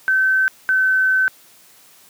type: tone pair in turn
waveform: sine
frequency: 1537 / 1528.1 Hz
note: G6 / G6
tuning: -35 / -45 cents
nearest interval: unison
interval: 10 cents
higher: first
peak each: -13 dBFS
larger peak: neither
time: 0.08-0.48 / 0.69-1.28 s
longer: second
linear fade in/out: 0 ms
effects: white hiss -49 dBFS RMS until 2.09 s + high-pass 100 Hz 12 dB/octave